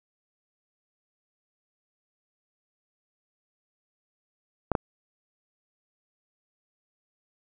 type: clicks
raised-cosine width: 1 ms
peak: -9 dBFS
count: 2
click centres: 4.717 / 4.752 s
effects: none